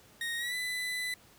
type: tone with pitch glide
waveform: 30% pulse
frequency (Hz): 1864 to 1997.8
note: A#6 to B6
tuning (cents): -1 to +19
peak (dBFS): -30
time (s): 0.21-1.14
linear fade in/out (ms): 2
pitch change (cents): +120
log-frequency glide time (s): 0.37-0.55
effects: pink hiss -59 dBFS RMS until 1.38 s + high-pass 60 Hz 12 dB/octave